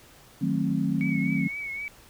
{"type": "chord", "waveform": "sine", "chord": "D# diminished seventh", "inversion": "none", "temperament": "equal with one note detuned", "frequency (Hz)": [155.56, 185, 220, 266.8], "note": ["D#3", "F#3", "A3", "C4"], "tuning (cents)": [0, 0, 0, 34], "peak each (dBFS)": [-29, -28, -29, -28], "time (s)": [0.41, 1.48], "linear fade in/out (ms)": 10}
{"type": "tone with vibrato", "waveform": "sine", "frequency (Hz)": 2234, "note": "C#7", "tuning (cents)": 13, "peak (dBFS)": -31, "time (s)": [1.01, 1.88], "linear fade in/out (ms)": 0, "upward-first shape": "triangle", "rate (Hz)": 3.9, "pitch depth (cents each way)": 57}
{"effects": ["pink hiss -53 dBFS RMS until 2.09 s"]}